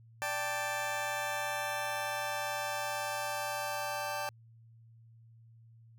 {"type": "chord", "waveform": "20% pulse", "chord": "D suspended fourth", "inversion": "none", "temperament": "just", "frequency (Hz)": [587.3, 783.1, 881], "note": ["D5", "G5", "A5"], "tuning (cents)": [0, -2, 2], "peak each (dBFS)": -33, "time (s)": [0.22, 4.29], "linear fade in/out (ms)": 0, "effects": ["added 114 Hz sine -55 dBFS peak until 5.98 s"]}